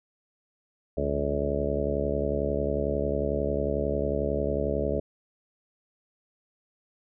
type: harmonic tone with a mistuned harmonic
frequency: 71.1 Hz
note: C#2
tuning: 45 cents sharp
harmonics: 1 / 2 / 3 / 4 / 5 / 6 / 7 / 8 / 9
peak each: -32 / -36 / -35 / -35 / -37 / -31 / -37 / -31 / -34 dBFS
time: 0.97-5 s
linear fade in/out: 5 ms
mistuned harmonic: 2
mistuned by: +82 cents
effects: none